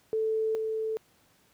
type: tone pair in turn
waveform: sine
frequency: 440 / 440 Hz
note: A4 / A4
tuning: 0 / 0 cents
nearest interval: unison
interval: 0 cents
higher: neither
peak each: -25 / -28 dBFS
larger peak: first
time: 0.13-0.55 / 0.55-0.97 s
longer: neither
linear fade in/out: 0 ms
effects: pink hiss -64 dBFS RMS until 1.53 s + high-pass 80 Hz 12 dB/octave